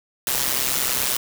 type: noise with amplitude modulation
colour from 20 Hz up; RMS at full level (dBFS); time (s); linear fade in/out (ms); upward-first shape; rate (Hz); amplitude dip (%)
white; -19; 0.27-1.17; 2; sine; 130; 80
effects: none